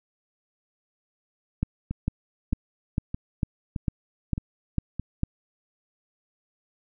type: two click trains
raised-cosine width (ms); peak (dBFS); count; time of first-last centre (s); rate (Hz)
5; -11 / -17; 9 / 6; 1.63-5.234 / 1.91-4.996; 2.22 / 1.62
effects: none